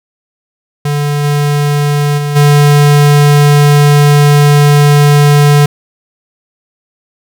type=tone with level steps; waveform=square; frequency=145.7 Hz; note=D3; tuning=13 cents flat; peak=-11 / -9 / -13 / -4 dBFS; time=0.85-5.66 s; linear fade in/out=5 ms; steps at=1.23 / 2.17 / 2.35 s; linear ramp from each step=20 ms; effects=none